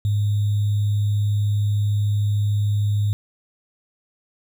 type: tone with sample-and-hold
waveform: sine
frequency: 103.3 Hz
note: G#2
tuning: 9 cents flat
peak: -17 dBFS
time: 0.05-3.13 s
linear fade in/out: 0 ms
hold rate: 3675 Hz
effects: none